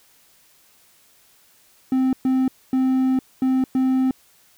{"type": "tone bursts at uneven times", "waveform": "triangle", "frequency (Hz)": 260.6, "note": "C4", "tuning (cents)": -7, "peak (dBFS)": -14, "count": 5, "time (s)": [[1.92, 2.13], [2.25, 2.48], [2.73, 3.19], [3.42, 3.64], [3.75, 4.11]], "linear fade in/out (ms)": 2, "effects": ["white hiss -56 dBFS RMS until 4.57 s"]}